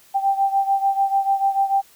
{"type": "beating tone pair", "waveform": "sine", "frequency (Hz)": [784, 790.8], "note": ["G5", "G5"], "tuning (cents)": [0, 15], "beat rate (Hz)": 6.8, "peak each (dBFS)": [-18, -22], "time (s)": [0.14, 1.82], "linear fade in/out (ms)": 20, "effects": ["white hiss -52 dBFS RMS until 1.95 s"]}